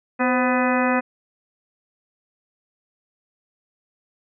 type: harmonic tone with a mistuned harmonic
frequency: 250 Hz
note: B3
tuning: 21 cents sharp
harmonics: 1 / 2 / 3 / 4 / 5 / 6 / 7 / 8 / 10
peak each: -21 / -24 / -26 / -27 / -28 / -29 / -29 / -30 / -31 dBFS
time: 0.19-1.01 s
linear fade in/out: 20 ms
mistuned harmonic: 2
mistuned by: +59 cents
effects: none